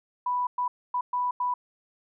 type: tone bursts at uneven times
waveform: sine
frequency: 987.8 Hz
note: B5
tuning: in tune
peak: -24 dBFS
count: 5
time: 0.26-0.47 / 0.58-0.68 / 0.94-1.01 / 1.13-1.31 / 1.4-1.54 s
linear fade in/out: 5 ms
effects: none